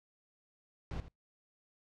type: noise with echo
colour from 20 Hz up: brown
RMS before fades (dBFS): -39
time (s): 0.91-1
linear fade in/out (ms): 0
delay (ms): 82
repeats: 1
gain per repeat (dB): -13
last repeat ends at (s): 1.082
effects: noise-tail reverb RT60 0.2 s tail -26 dB re dry + low-pass 5000 Hz 12 dB/octave